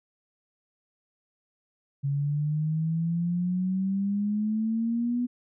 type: exponential sweep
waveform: sine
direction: up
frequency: 138.7 to 246.9 Hz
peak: -24 dBFS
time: 2.03-5.27 s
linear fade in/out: 20 ms
effects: none